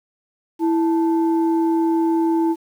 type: tone pair together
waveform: sine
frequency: 329.3 / 879.1 Hz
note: E4 / A5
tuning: -2 / -2 cents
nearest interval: octave + perfect fourth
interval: 1700 cents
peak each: -15 / -24 dBFS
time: 0.59-2.56 s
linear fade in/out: 50 ms
effects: tanh soft clip ceiling -9 dBFS + 8-bit